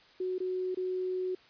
sine tone with dropouts, 369.1 Hz, F#4, 4 cents flat, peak -30 dBFS, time 0.2-1.35 s, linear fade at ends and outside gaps 5 ms, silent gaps 0.383-0.402 / 0.747-0.771 s, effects white hiss -59 dBFS RMS until 1.49 s + resampled to 11025 Hz

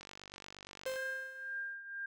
click train, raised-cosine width 0.2 ms, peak -31 dBFS, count 47, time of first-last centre 0.01-0.958 s, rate 48.5 Hz
45% pulse tone with exponential decay, 523.3 Hz, C5, in tune, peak -34 dBFS, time 0.86-1.74 s, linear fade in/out 2 ms, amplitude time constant 190 ms
sine tone with tremolo, 1600 Hz, G6, 35 cents sharp, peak -36 dBFS, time 0.96-2.06 s, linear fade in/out 5 ms, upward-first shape triangle, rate 2 Hz, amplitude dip 75%
effects none

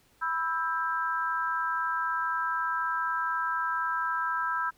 sine chord, E minor, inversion second, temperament equal with one note detuned, 987.8 / 1318.5 / 1594.5 Hz, B5 / E6 / G6, 0 / 0 / +29 cents, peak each -32 / -30 / -32 dBFS, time 0.21-4.71 s, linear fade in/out 20 ms, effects pink hiss -64 dBFS RMS until 4.77 s

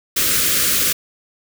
white band-stop noise, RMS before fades -17 dBFS, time 0.16-0.93 s, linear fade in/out 10 ms, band 580 to 1200 Hz, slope 48 dB/octave, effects none

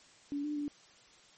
sine tone with pitch steps, 286.3 / 297.5 / 291.3 Hz, D4 / D4 / D4, -44 / +22 / -14 cents, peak -33 dBFS, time 0.32-0.68 s, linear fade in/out 0 ms, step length 120 ms, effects white hiss -60 dBFS RMS until 1.37 s + MP3 32 kbps

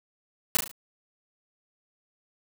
white noise with echo, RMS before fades -21 dBFS, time 0.55-0.57 s, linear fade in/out 0 ms, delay 36 ms, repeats 4, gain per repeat -6 dB, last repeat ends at 0.714 s, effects none

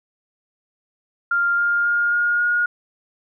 sine tone with pitch steps, 1396.9 / 1406.6 / 1416.4 / 1426.3 / 1436.2 Hz, F6 / F6 / F6 / F6 / F6, 0 / +12 / +24 / +36 / +48 cents, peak -16 dBFS, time 1.31-2.66 s, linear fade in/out 5 ms, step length 270 ms, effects none

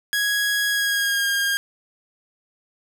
sawtooth tone with pitch glide, 1661.2 to 1616.7 Hz, G#6 to G#6, 0 to -47 cents, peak -16 dBFS, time 0.13-1.57 s, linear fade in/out 0 ms, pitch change -47 cents, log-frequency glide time 0.69-1.27 s, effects none

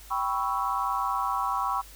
sine chord, C# half-diminished seventh, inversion second, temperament equal, 784 / 987.8 / 1108.7 / 1318.5 Hz, G5 / B5 / C#6 / E6, 0 / 0 / 0 / 0 cents, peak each -32 / -30 / -29 / -33 dBFS, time 0.1-1.82 s, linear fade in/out 20 ms, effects added 50 Hz sine -48 dBFS peak until 1.95 s + white hiss -50 dBFS RMS until 1.95 s

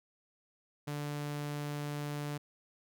sawtooth tone, 146.5 Hz, D3, 4 cents flat, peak -32 dBFS, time 0.87-2.38 s, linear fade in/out 10 ms, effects none

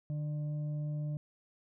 sine tone with frequency modulation, 149.5 Hz, D3, 31 cents sharp, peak -33 dBFS, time 0.1-1.17 s, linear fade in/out 0 ms, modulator 448 Hz, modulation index 0.25, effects none

